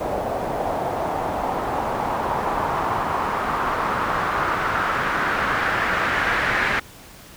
white noise with low-pass filter sweep, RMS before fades -23 dBFS, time 0-6.8 s, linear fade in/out 10 ms, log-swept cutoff 670 to 1800 Hz, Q 2.4, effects pink hiss -44 dBFS RMS until 7.36 s

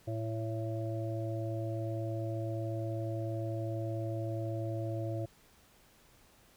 harmonic tone, 111.6 Hz, A2, 25 cents sharp, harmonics 1 / 3 / 5 / 6, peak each -35 / -40 / -42 / -43 dBFS, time 0.07-5.26 s, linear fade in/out 10 ms, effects pink hiss -63 dBFS RMS until 6.56 s

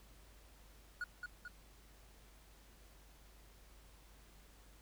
triangle tone with echo, 1450 Hz, F#6, 35 cents flat, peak -36 dBFS, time 1.01-1.04 s, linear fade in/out 2 ms, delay 220 ms, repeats 2, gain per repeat -4 dB, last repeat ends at 1.48 s, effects added 50 Hz sine -61 dBFS peak until 4.81 s + pink hiss -65 dBFS RMS until 4.81 s

